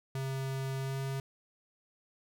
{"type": "tone with pitch glide", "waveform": "square", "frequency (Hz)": [134.1, 135.27], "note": ["C3", "C#3"], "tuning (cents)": [43, -42], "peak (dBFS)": -34, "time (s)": [0.15, 1.2], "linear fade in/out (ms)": 2, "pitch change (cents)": 15, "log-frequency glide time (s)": [0.77, 1.01], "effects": []}